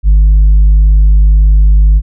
sine tone with tanh clipping, 50.9 Hz, G#1, 34 cents flat, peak -3 dBFS, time 0.03-2.02 s, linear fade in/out 50 ms, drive 2 dB, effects none

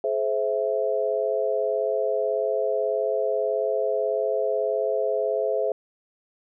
sine chord, Ab augmented, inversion none, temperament equal with one note detuned, 425 / 523.3 / 659.3 Hz, Ab4 / C5 / E5, +40 / 0 / 0 cents, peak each -26 dBFS, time 0.04-5.72 s, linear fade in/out 2 ms, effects none

